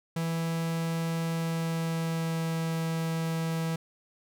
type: tone with pitch glide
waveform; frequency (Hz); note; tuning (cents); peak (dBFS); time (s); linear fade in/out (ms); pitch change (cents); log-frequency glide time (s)
45% pulse; 164.81 to 163.29; E3 to E3; 0 to -16; -28; 0.16-3.76; 5; -16; 1.28-2.73
effects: none